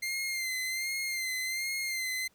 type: tone with vibrato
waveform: sawtooth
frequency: 2093 Hz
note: C7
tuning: in tune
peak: -28 dBFS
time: 0.02-2.28 s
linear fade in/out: 10 ms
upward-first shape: sine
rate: 1.3 Hz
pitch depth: 46 cents each way
effects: pink hiss -68 dBFS RMS until 2.34 s